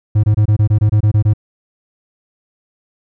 triangle tone bursts, 106 Hz, G#2, 36 cents sharp, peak -6 dBFS, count 11, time 0.15-1.336 s, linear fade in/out 10 ms, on 86 ms, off 24 ms, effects none

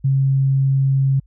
sine tone, 135.5 Hz, C#3, 39 cents flat, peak -13 dBFS, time 0.04-1.2 s, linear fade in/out 10 ms, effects added 50 Hz sine -48 dBFS peak until 1.26 s

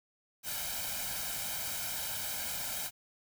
white noise with comb filter, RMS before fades -37 dBFS, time 0.43-2.91 s, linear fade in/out 50 ms, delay 1.3 ms, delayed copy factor +0.75, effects none

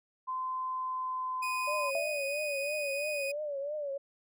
sine tone with pitch glide, 1031 to 1023.9 Hz, C6 to C6, -26 to -38 cents, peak -32 dBFS, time 0.27-1.91 s, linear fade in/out 20 ms, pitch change -12 cents, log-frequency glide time 0.67-1.49 s
40% pulse tone, 2489 Hz, D#7, in tune, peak -34 dBFS, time 1.42-3.32 s, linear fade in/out 10 ms
sine tone with vibrato, 578 Hz, D5, 28 cents flat, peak -33 dBFS, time 1.67-3.98 s, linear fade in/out 10 ms, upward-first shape triangle, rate 3 Hz, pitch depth 110 cents each way
sine tone with exponential decay, 659.3 Hz, E5, in tune, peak -29 dBFS, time 1.95-2.41 s, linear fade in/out 1 ms, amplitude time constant 98 ms
effects none

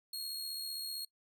sawtooth tone with amplitude modulation, 4289 Hz, C8, 42 cents sharp, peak -34 dBFS, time 0.13-1.05 s, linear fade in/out 5 ms, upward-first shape sine, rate 75.5 Hz, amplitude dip 40%, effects noise-tail reverb RT60 0.1 s tail -21 dB re dry

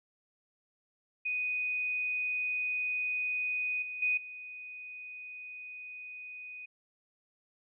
sine tone with level steps, 2489 Hz, D#7, in tune, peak -30 / -37 / -26 / -42 dBFS, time 1.25-6.66 s, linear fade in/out 10 ms, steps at 3.82 / 4.02 / 4.17 s, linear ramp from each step 5 ms, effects none

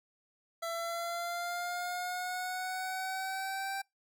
25% pulse linear sweep, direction up, 667 to 784 Hz, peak -31 dBFS, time 0.62-3.82 s, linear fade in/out 10 ms, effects noise-tail reverb RT60 0.2 s tail -25 dB re dry

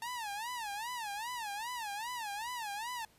sawtooth tone with vibrato, 895 Hz, A5, 29 cents sharp, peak -34 dBFS, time 0.02-3.05 s, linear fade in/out 2 ms, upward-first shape sine, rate 2.5 Hz, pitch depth 190 cents each way, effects pink hiss -66 dBFS RMS until 3.18 s + resampled to 32000 Hz

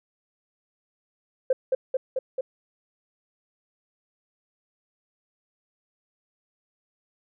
sine tone with echo, 521 Hz, C5, 7 cents flat, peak -16 dBFS, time 1.5-1.53 s, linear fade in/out 5 ms, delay 220 ms, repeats 4, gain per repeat -2 dB, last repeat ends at 2.41 s, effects tanh soft clip ceiling -13 dBFS

